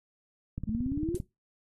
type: click train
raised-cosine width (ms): 5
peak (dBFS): -22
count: 12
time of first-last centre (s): 0.58-1.201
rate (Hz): 17.7
type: exponential sweep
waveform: sine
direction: up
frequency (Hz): 208.3 to 367.8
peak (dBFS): -29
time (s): 0.67-1.18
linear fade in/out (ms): 10
type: noise with exponential decay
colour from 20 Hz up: violet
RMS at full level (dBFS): -35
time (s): 1.15-1.22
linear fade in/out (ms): 2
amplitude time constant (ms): 15
effects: noise-tail reverb RT60 0.2 s tail -19 dB re dry + AAC 32 kbps